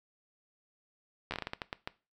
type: slowing click train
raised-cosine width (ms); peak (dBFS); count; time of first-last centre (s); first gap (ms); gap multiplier
0.3; -19; 11; 1.31-1.875; 12; 1.32
effects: noise-tail reverb RT60 0.3 s tail -19 dB re dry